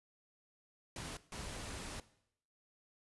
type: noise bursts at uneven times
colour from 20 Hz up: pink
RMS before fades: -45 dBFS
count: 2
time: 0.96-1.17 / 1.32-2 s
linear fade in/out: 2 ms
effects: noise-tail reverb RT60 0.7 s tail -17 dB re dry + resampled to 24000 Hz